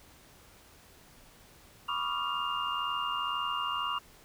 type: tone cluster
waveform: sine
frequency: 984 / 1117 / 1199 / 1382 / 2811 Hz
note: B5 / C#6 / D6 / F6 / F7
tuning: -7 / +13 / +36 / -19 / +11 cents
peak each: -38 / -35 / -36 / -40 / -36 dBFS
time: 1.88-3.99 s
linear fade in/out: 10 ms
effects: pink hiss -57 dBFS RMS until 4.24 s